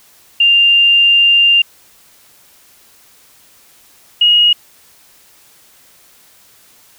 sine tone pair in turn, 2794 / 2881 Hz, F7 / F#7, 0 / -47 cents, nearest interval minor second, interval 53 cents, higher second, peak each -6 dBFS, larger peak neither, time 0.4-1.62 / 4.21-4.53 s, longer first, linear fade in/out 5 ms, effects white hiss -47 dBFS RMS until 6.98 s

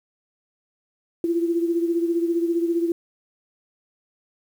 sine beating tone pair, 336.9 / 351.9 Hz, E4 / F4, +38 / +13 cents, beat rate 15 Hz, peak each -20 / -27 dBFS, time 1.24-2.92 s, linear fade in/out 2 ms, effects 8-bit

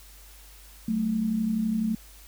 sine tone pair together, 189.71 / 221.6 Hz, F#3 / A3, +44 / +13 cents, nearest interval minor third, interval 269 cents, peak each -31 / -24 dBFS, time 0.88-1.95 s, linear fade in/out 5 ms, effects added 50 Hz sine -49 dBFS peak until 2.27 s + white hiss -52 dBFS RMS until 2.27 s

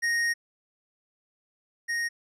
square tone pair in turn, 1864.7 / 1864.7 Hz, A#6 / A#6, 0 / 0 cents, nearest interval unison, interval 0 cents, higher neither, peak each -24 / -27 dBFS, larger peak first, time 0.02-0.34 / 1.88-2.09 s, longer first, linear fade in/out 20 ms, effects low-pass 9000 Hz 12 dB/octave

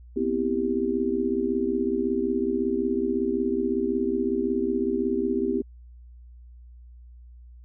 sine chord, C major seventh, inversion third, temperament just, 245.3 / 261.6 / 327 / 392.4 Hz, B3 / C4 / E4 / G4, -12 / 0 / -14 / +2 cents, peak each -29 / -29 / -29 / -26 dBFS, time 0.16-5.62 s, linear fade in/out 10 ms, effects added 60 Hz sine -44 dBFS peak until 7.64 s

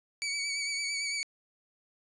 20% pulse tone with vibrato, 2270 Hz, C#7, 41 cents sharp, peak -26 dBFS, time 0.22-1.23 s, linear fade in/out 0 ms, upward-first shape sine, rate 8.9 Hz, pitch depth 33 cents each way, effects resampled to 22050 Hz

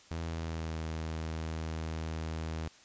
sawtooth tone with pitch glide, 82.41 to 80.16 Hz, E2 to E2, 0 to -48 cents, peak -31 dBFS, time 0.11-2.68 s, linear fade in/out 0 ms, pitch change -48 cents, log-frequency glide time 0.28-0.82 s, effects white hiss -58 dBFS RMS until 2.84 s + resampled to 16000 Hz

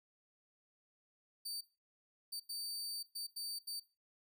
sawtooth tone bursts at uneven times, 4607 Hz, D8, 34 cents flat, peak -38 dBFS, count 6, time 1.45-1.61 / 2.32-2.4 / 2.49-3.03 / 3.15-3.27 / 3.36-3.59 / 3.67-3.8 s, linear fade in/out 10 ms, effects noise-tail reverb RT60 0.3 s tail -17 dB re dry

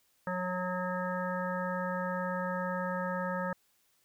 harmonic tone with a mistuned harmonic, 181.8 Hz, F#3, 30 cents flat, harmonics 1 / 3 / 5 / 7 / 9 / 10, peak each -36 / -36 / -39 / -39 / -41 / -46 dBFS, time 0.27-3.53 s, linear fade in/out 2 ms, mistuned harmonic 5, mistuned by +15 cents, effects white hiss -71 dBFS RMS until 4.04 s

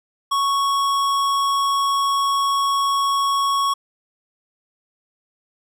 sine tone with tanh clipping, 1108.7 Hz, C#6, in tune, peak -19 dBFS, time 0.31-3.74 s, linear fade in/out 10 ms, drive 18 dB, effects none

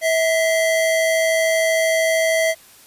square tone pair together, 647 / 2054 Hz, E5 / C7, -32 / -33 cents, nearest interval octave + minor sixth, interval 1999 cents, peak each -17 / -23 dBFS, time 0.01-2.55 s, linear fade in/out 50 ms, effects white hiss -47 dBFS RMS until 2.86 s + resampled to 32000 Hz

